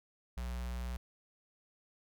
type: tone with notch filter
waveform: square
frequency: 60.9 Hz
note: B1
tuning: 24 cents flat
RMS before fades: -39 dBFS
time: 0.37-0.97 s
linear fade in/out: 5 ms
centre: 340 Hz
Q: 1
effects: none